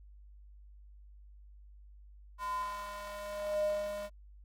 square tone with high-pass filter sweep, 204.2 Hz, G#3, 29 cents flat, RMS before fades -37 dBFS, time 2.38-4.1 s, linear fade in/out 50 ms, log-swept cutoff 1100 to 490 Hz, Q 9.7, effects added 50 Hz sine -52 dBFS peak until 4.44 s + AAC 64 kbps

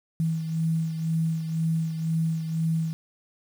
sine beating tone pair, 161.8 / 163.8 Hz, E3 / E3, -32 / -11 cents, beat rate 2 Hz, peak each -24 / -32 dBFS, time 0.2-2.93 s, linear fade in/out 0 ms, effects 8-bit

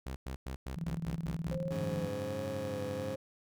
sawtooth tone bursts, 65.41 Hz, C2, in tune, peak -34 dBFS, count 8, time 0.06-1.56 s, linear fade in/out 5 ms, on 100 ms, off 100 ms
sine tone with tremolo, 164.81 Hz, E3, in tune, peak -32 dBFS, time 0.76-2.09 s, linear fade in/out 20 ms, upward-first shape square, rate 19 Hz, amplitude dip 75%
sine tone with vibrato, 523.3 Hz, C5, in tune, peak -37 dBFS, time 1.51-3.16 s, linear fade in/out 5 ms, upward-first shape triangle, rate 1.3 Hz, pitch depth 53 cents each way
20% pulse chord, F# suspended second, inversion none, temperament just, 92.5 / 104.06 / 138.75 Hz, F#2 / G#2 / C#3, 0 / +4 / +2 cents, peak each -39 / -37 / -39 dBFS, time 1.7-3.16 s, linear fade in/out 20 ms
effects none

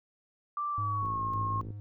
sine tone with pitch glide, 1174.7 to 1077.2 Hz, D6 to C#6, 0 to -50 cents, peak -30 dBFS, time 0.57-1.61 s, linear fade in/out 2 ms, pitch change -150 cents, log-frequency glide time 0.71-1.22 s
triangle tone with tremolo, 103 Hz, G#2, 14 cents flat, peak -31 dBFS, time 0.78-1.8 s, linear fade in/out 0 ms, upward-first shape square, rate 1.8 Hz, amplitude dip 50%
click train, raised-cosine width 3 ms, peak -31 dBFS, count 38, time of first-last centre 1.03-1.705 s, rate 54.8 Hz
effects none

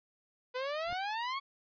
sawtooth exponential sweep, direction up, 493.9 to 1125 Hz, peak -30 dBFS, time 0.54-1.4 s, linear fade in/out 20 ms
brown noise with exponential growth, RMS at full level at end -40 dBFS, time 0.83-0.93 s, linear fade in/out 0 ms, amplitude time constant 21 ms
effects resampled to 11025 Hz

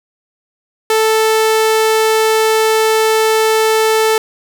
sawtooth tone, 440 Hz, A4, in tune, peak -6 dBFS, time 0.9-4.18 s, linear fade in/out 2 ms, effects 7-bit

